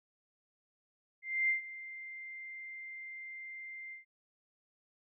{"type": "tone with ADSR envelope", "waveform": "sine", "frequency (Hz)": 2093, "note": "C7", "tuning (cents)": 0, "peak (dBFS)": -26, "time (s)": [1.22, 4.05], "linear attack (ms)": 270, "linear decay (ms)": 120, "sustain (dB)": -17, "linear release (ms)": 130, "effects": []}